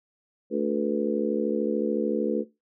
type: harmonic tone with a mistuned harmonic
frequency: 73.42 Hz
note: D2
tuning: in tune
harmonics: 3 / 4 / 5 / 6 / 7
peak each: -29 / -29 / -29 / -29 / -29 dBFS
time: 0.5-2.45 s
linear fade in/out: 50 ms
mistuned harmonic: 7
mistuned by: -65 cents
effects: noise-tail reverb RT60 0.2 s tail -17 dB re dry